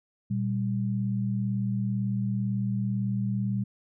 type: tone pair together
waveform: sine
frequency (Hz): 119.1 / 197.08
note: A#2 / G3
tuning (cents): +38 / +10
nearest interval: major sixth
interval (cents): 872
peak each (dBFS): -28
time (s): 0.3-3.64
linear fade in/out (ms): 10
effects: none